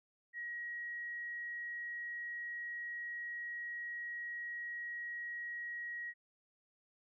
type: tone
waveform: sine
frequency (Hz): 1900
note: A#6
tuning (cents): +33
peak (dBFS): -40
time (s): 0.33-6.14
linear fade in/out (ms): 50
effects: none